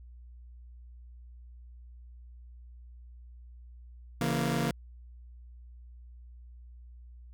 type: chord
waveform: sawtooth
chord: A# diminished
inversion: first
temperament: just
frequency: 139.85 / 167.82 / 233.1 Hz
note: C#3 / E3 / A#3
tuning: +16 / +31 / 0 cents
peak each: -28 dBFS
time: 4.21-4.71 s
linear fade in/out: 2 ms
effects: added 60 Hz sine -47 dBFS peak until 7.33 s